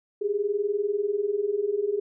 sine tone pair together, 395.1 / 415.3 Hz, G4 / G#4, +14 / 0 cents, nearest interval minor second, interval 86 cents, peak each -28 / -25 dBFS, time 0.21-2 s, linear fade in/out 10 ms, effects none

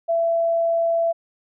sine tone, 669 Hz, E5, 25 cents sharp, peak -17 dBFS, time 0.08-1.13 s, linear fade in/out 20 ms, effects none

